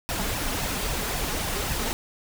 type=noise with flanger; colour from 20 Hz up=pink; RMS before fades=-28 dBFS; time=0.09-1.93 s; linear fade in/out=0 ms; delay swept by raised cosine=1.1 to 4.9 ms; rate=3.7 Hz; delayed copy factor=+0.6; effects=none